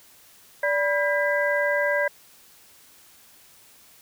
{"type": "tone cluster", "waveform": "sine", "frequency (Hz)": [582, 977, 1609, 1993], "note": ["D5", "B5", "G6", "B6"], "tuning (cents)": [-16, -19, 45, 15], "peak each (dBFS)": [-23, -31, -25, -28], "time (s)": [0.63, 2.08], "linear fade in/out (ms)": 5, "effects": ["white hiss -53 dBFS RMS until 4.01 s"]}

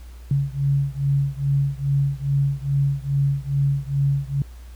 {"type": "beating tone pair", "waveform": "sine", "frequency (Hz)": [138.59, 140.99], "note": ["C#3", "C#3"], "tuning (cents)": [0, 30], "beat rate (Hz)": 2.4, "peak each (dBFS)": [-21, -22], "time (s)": [0.31, 4.42], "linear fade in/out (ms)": 2, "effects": ["added 60 Hz sine -37 dBFS peak until 4.75 s", "pink hiss -53 dBFS RMS until 4.75 s"]}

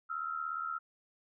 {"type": "tone pair together", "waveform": "sine", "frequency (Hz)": [1295, 1372], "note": ["E6", "F6"], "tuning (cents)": [-31, -31], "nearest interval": "minor second", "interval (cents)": 100, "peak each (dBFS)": [-38, -37], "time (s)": [0.09, 0.79], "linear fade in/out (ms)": 20, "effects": []}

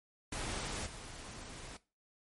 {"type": "noise with level steps", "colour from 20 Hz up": "pink", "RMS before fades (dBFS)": [-39, -48], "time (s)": [0.32, 1.77], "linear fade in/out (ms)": 5, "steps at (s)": 0.85, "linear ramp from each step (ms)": 20, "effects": ["noise-tail reverb RT60 0.3 s tail -19 dB re dry", "MP3 48 kbps"]}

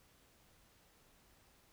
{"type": "silence", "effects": ["pink hiss -68 dBFS RMS until 1.72 s"]}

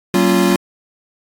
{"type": "chord", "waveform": "square", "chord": "Gb major seventh", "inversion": "none", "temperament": "equal with one note detuned", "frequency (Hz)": [188.99, 233.1, 277.2, 349.2], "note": ["Gb3", "Bb3", "Db4", "F4"], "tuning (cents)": [37, 0, 0, 0], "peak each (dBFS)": [-16, -20, -20, -16], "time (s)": [0.14, 0.56], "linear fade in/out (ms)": 2, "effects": ["AAC 64 kbps"]}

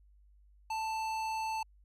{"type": "tone with tanh clipping", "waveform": "sine", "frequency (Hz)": 883, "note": "A5", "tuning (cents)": 6, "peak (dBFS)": -35, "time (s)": [0.7, 1.63], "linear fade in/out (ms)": 5, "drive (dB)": 17, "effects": ["added 50 Hz sine -59 dBFS peak until 1.84 s"]}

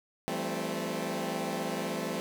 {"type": "chord", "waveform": "15% pulse", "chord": "A minor seventh", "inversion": "second", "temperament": "equal with one note detuned", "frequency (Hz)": [169.15, 196, 220, 261.6], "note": ["E3", "G3", "A3", "C4"], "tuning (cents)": [45, 0, 0, 0], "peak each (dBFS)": -31, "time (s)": [0.28, 2.2], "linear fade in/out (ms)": 0, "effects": []}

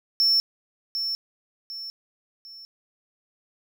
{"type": "tone with echo", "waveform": "triangle", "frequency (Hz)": 5400, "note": "E8", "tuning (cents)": 41, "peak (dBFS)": -16, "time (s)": [0.2, 0.4], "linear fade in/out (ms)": 0, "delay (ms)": 750, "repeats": 3, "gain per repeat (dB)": -8, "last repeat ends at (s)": 2.65, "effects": []}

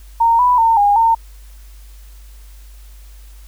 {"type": "tone with pitch steps", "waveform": "sine", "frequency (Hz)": [922, 989, 909, 815, 911], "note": ["A#5", "B5", "A#5", "G#5", "A#5"], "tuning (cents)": [-19, 2, -44, -33, -40], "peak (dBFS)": -9, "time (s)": [0.2, 1.15], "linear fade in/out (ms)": 10, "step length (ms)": 190, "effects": ["added 50 Hz sine -36 dBFS peak until 3.47 s", "white hiss -50 dBFS RMS until 3.47 s"]}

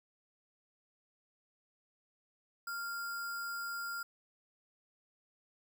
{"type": "tone with sample-and-hold", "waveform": "sine", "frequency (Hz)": 1392, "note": "F6", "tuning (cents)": -6, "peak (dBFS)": -37, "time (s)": [2.67, 4.03], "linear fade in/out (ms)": 5, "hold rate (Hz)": 6300, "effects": []}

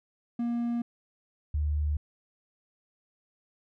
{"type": "tone pair in turn", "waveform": ["triangle", "sine"], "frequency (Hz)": [236.7, 74.56], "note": ["A#3", "D2"], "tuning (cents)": [27, 27], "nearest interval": "octave + minor sixth", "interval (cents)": 2000, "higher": "first", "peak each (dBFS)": -25, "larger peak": "neither", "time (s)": [[0.39, 0.82], [1.54, 1.97]], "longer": "neither", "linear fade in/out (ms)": 5, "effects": []}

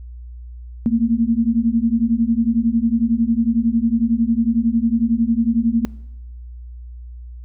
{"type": "beating tone pair", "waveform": "sine", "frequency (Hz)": [224.6, 235.6], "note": ["A3", "A#3"], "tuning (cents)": [36, 19], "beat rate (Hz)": 11, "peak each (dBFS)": -17, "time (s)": [0.86, 5.85], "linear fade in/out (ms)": 0, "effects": ["noise-tail reverb RT60 0.9 s tail -23 dB re dry", "added 60 Hz sine -32 dBFS peak until 7.44 s"]}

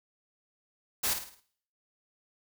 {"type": "noise with echo", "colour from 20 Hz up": "white", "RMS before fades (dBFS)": -29, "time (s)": [1.03, 1.14], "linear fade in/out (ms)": 10, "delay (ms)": 53, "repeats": 5, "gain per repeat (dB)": -7, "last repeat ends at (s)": 1.405, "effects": ["noise-tail reverb RT60 0.6 s tail -20 dB re dry"]}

